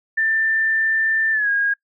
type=tone with pitch glide; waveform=sine; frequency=1782 to 1634.1 Hz; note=A6 to G#6; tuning=+22 to -28 cents; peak=-16 dBFS; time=0.17-1.74 s; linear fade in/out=10 ms; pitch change=-150 cents; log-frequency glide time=1.32-1.49 s; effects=noise-tail reverb RT60 0.1 s tail -23 dB re dry